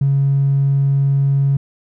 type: tone with tanh clipping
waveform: triangle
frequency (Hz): 138.59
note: C#3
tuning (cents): 0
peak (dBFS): -11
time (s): 0.01-1.57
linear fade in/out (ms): 5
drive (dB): 1
effects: none